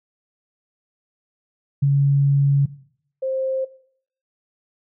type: tone pair in turn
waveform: sine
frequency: 140.2 / 527.3 Hz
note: C#3 / C5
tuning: +20 / +13 cents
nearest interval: octave + major seventh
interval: 2293 cents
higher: second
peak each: -13 / -21 dBFS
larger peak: first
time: 1.82-2.66 / 3.22-3.65 s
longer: first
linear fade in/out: 10 ms
effects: noise-tail reverb RT60 0.6 s tail -17 dB re dry